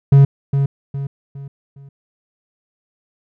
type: tone with echo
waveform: triangle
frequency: 138.7 Hz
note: C#3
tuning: 1 cent sharp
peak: -3 dBFS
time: 0.12-0.25 s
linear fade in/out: 5 ms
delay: 410 ms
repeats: 4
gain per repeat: -8 dB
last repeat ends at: 1.89 s
effects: none